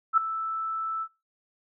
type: tone with ADSR envelope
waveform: sine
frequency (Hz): 1318.5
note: E6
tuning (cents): 0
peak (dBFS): -14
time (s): 0.13-1.08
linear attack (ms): 45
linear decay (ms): 4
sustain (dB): -14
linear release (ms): 61
effects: noise-tail reverb RT60 0.3 s tail -26 dB re dry